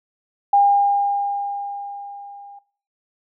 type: tone with level ramp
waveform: sine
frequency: 806 Hz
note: G5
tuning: 48 cents sharp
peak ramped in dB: -10 to -39 dBFS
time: 0.53-2.59 s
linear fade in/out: 5 ms
effects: noise-tail reverb RT60 0.5 s tail -20 dB re dry